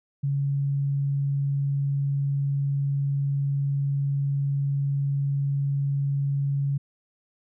sine tone with vibrato, 140 Hz, C#3, 18 cents sharp, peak -22 dBFS, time 0.23-6.78 s, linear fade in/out 10 ms, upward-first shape sine, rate 20 Hz, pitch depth 22 cents each way, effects none

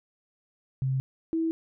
sine tone pair in turn, 132.4 / 325.8 Hz, C3 / E4, +21 / -20 cents, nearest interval octave + major third, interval 1559 cents, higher second, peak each -24 / -24 dBFS, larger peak neither, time 0.82-1 / 1.33-1.51 s, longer neither, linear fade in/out 0 ms, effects none

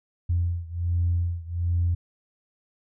sine beating tone pair, 86 / 87.3 Hz, F2 / F2, -26 / 0 cents, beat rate 1.3 Hz, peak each -24 / -26 dBFS, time 0.29-1.95 s, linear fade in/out 10 ms, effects tanh soft clip ceiling -15 dBFS

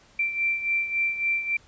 sine beating tone pair, 2349 / 2352.6 Hz, D7 / D7, 0 / +2 cents, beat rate 3.6 Hz, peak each -24 / -30 dBFS, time 0.19-1.57 s, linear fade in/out 5 ms, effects pink hiss -56 dBFS RMS until 1.67 s + resampled to 16000 Hz

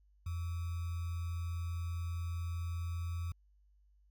sine tone with sample-and-hold, 85.2 Hz, F2, 42 cents flat, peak -35 dBFS, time 0.26-3.32 s, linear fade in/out 5 ms, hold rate 1225 Hz, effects added 50 Hz sine -64 dBFS peak until 4.1 s

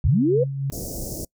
sine tone with tremolo, 137.4 Hz, C#3, 15 cents flat, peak -21 dBFS, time 0.04-0.7 s, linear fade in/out 0 ms, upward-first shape sine, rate 3.5 Hz, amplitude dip 45%
sine linear sweep, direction up, 49.16 to 523.3 Hz, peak -16 dBFS, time 0.04-0.44 s, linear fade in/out 10 ms
pink band-stop noise, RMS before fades -31 dBFS, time 0.72-1.25 s, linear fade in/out 5 ms, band 660 to 5300 Hz, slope 48 dB/octave
effects noise-tail reverb RT60 0.1 s tail -25 dB re dry

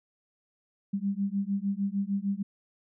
sine beating tone pair, 195.4 / 202 Hz, G3 / G#3, -5 / -48 cents, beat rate 6.6 Hz, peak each -30 dBFS, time 0.93-2.43 s, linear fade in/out 10 ms, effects none

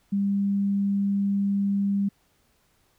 sine tone, 199.3 Hz, G3, 29 cents sharp, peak -21 dBFS, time 0.12-2.09 s, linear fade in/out 10 ms, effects pink hiss -66 dBFS RMS until 2.98 s

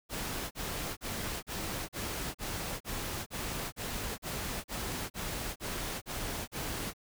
pink noise bursts, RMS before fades -37 dBFS, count 15, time 0.09-6.936 s, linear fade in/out 50 ms, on 420 ms, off 39 ms, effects none

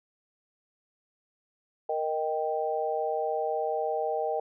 sine chord, Eb major, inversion second, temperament equal, 466.2 / 622.3 / 784 Hz, Bb4 / Eb5 / G5, 0 / 0 / 0 cents, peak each -31 dBFS, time 1.89-4.4 s, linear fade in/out 5 ms, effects none

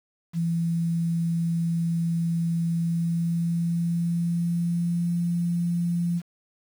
sine tone with pitch glide, 167.7 to 172.32 Hz, E3 to F3, +30 to -23 cents, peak -22 dBFS, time 0.33-6.22 s, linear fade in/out 50 ms, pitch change +47 cents, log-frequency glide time 2.74-5.14 s, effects 8-bit

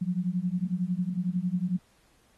sine beating tone pair, 174.61 / 185.61 Hz, F3 / F#3, 0 / +6 cents, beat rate 11 Hz, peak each -29 dBFS, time 0.01-1.79 s, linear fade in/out 10 ms, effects pink hiss -65 dBFS RMS until 2.37 s + AAC 32 kbps

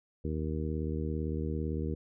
harmonic tone, 77.78 Hz, D#2, in tune, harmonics 1 / 2 / 3 / 4 / 5 / 6, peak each -34 / -37 / -39 / -40 / -41 / -42 dBFS, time 0.24-1.95 s, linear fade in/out 10 ms, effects none

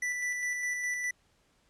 square tone with tremolo, 1975.5 Hz, B6, in tune, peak -30 dBFS, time 0.02-1.11 s, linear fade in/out 5 ms, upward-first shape square, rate 4.9 Hz, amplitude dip 30%, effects pink hiss -69 dBFS RMS until 1.69 s + low-pass 9000 Hz 12 dB/octave

